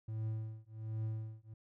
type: tone with tremolo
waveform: triangle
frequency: 110 Hz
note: A2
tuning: in tune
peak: -32 dBFS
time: 0.08-1.54 s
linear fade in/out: 5 ms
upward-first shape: triangle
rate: 1.3 Hz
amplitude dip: 100%
effects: none